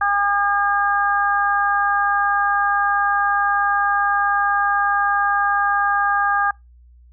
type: harmonic tone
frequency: 404.6 Hz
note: G#4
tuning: 45 cents flat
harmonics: 2 / 3 / 4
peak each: -20 / -20 / -20 dBFS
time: 0.01-6.51 s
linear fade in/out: 5 ms
effects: noise-tail reverb RT60 0.2 s tail -25 dB re dry + added 60 Hz sine -45 dBFS peak until 7.12 s